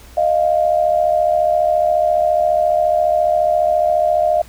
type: tone pair together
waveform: sine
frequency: 620 / 694.5 Hz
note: D#5 / F5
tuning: -6 / -10 cents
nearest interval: major second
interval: 196 cents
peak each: -15 dBFS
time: 0.17-4.42 s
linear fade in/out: 5 ms
effects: added 60 Hz sine -40 dBFS peak until 4.48 s + pink hiss -44 dBFS RMS until 4.48 s